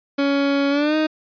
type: tone with pitch glide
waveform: 30% pulse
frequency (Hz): 280 to 310.7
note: C#4 to D#4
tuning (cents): +18 to -2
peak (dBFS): -14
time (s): 0.18-1.07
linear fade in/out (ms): 10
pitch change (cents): +180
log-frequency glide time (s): 0.7-0.96
effects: resampled to 11025 Hz